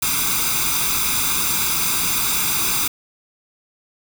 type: noise with comb filter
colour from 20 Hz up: white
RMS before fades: -20 dBFS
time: 0.02-2.88 s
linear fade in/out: 5 ms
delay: 0.82 ms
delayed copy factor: +0.85
effects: none